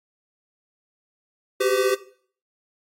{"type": "tone cluster", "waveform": "square", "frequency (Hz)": [380.7, 395.7, 508], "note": ["F#4", "G4", "B4"], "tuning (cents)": [49, 16, 49], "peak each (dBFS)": -24, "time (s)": [1.6, 1.95], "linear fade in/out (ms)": 10, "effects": ["noise-tail reverb RT60 0.5 s tail -17 dB re dry", "AAC 48 kbps"]}